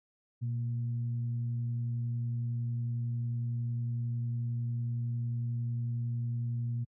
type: tone with frequency modulation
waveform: sine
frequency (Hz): 119.7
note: A#2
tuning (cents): +46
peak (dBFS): -30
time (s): 0.41-6.85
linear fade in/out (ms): 20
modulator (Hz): 111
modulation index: 0.35
effects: high-pass 60 Hz 12 dB/octave